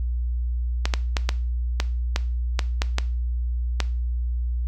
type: clicks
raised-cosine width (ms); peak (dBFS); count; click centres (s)
0.2; -5; 10; 0.855 / 0.938 / 1.168 / 1.291 / 1.801 / 2.161 / 2.592 / 2.819 / 2.984 / 3.803
effects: noise-tail reverb RT60 0.4 s tail -17 dB re dry + added 60 Hz sine -22 dBFS peak until 4.67 s